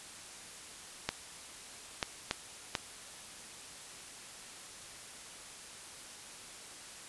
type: clicks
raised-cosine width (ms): 0.2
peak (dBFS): -13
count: 4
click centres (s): 1.09 / 2.028 / 2.311 / 2.752
effects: white hiss -49 dBFS RMS until 7.08 s + resampled to 24000 Hz